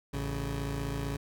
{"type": "tone pair together", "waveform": "20% pulse", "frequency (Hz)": [55.56, 140], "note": ["A1", "C#3"], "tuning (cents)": [18, 18], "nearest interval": "octave + major third", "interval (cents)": 1600, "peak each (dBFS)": [-30, -30], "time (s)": [0.13, 1.17], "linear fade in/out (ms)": 10, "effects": []}